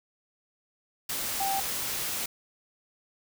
sine tone in noise, 784 Hz, G5, in tune, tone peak -27 dBFS, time 1.4-1.6 s, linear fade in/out 5 ms, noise white, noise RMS -32 dBFS, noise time 1.09-2.26 s, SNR +2 dB, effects none

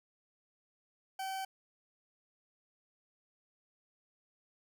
40% pulse tone, 768 Hz, G5, 36 cents flat, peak -36 dBFS, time 1.19-1.45 s, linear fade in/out 5 ms, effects none

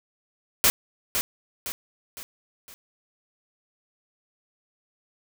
white noise with echo, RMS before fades -18 dBFS, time 0.64-0.7 s, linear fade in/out 0 ms, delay 510 ms, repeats 4, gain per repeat -7 dB, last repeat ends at 2.74 s, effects none

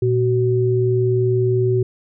sine tone pair together, 118.28 / 375.5 Hz, A#2 / F#4, +26 / +26 cents, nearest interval octave + minor sixth, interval 2000 cents, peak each -17 dBFS, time 0.02-1.83 s, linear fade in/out 5 ms, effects none

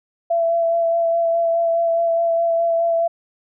sine tone with vibrato, 671 Hz, E5, 31 cents sharp, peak -15 dBFS, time 0.3-3.08 s, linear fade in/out 10 ms, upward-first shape sine, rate 4.8 Hz, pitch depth 16 cents each way, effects none

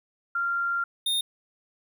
sine / square tone pair in turn, 1387 / 3661 Hz, F6 / A#7, -12 / -32 cents, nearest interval octave + perfect fourth, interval 1680 cents, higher second, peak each -24 dBFS, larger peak neither, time 0.35-0.84 / 1.06-1.21 s, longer first, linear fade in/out 5 ms, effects 11-bit

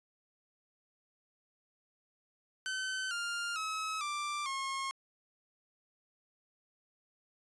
sawtooth tone with pitch steps, 1528 / 1401.2 / 1284.9 / 1178.2 / 1080.5 Hz, G6 / F6 / E6 / D6 / C#6, -45 / +5 / -45 / +5 / -45 cents, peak -31 dBFS, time 2.66-4.91 s, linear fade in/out 0 ms, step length 450 ms, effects resampled to 22050 Hz

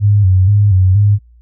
sine tone with vibrato, 98 Hz, G2, in tune, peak -6 dBFS, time 0-1.19 s, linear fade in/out 50 ms, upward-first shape square, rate 2.1 Hz, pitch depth 84 cents each way, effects added 59 Hz sine -41 dBFS peak until 1.41 s

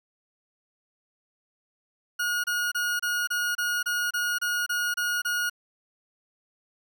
40% pulse tone bursts, 1441 Hz, F#6, 46 cents flat, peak -24 dBFS, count 12, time 2.19-5.498 s, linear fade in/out 10 ms, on 250 ms, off 28 ms, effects none

